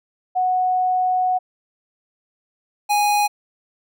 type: tone pair in turn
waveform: sine / square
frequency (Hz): 737 / 827.3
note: F#5 / G#5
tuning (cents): -7 / -7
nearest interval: major second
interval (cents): 200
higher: second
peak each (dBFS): -16 / -16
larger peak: neither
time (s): 0.35-1.39 / 2.89-3.28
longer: first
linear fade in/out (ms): 20
effects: none